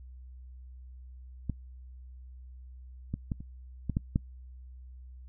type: clicks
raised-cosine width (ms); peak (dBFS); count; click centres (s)
5; -19 / -19 / -19 / -30 / -18 / -15 / -13; 7; 1.497 / 3.14 / 3.318 / 3.405 / 3.897 / 3.969 / 4.159
effects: noise-tail reverb RT60 0.1 s tail -23 dB re dry + added 63 Hz sine -45 dBFS peak until 5.28 s